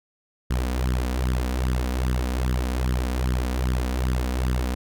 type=tone with flanger; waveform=sawtooth; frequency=62.9 Hz; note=B1; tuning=32 cents sharp; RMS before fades=-24 dBFS; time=0.5-4.75 s; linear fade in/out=10 ms; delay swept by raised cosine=0.59 to 4.19 ms; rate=2.5 Hz; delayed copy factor=+0.75; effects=none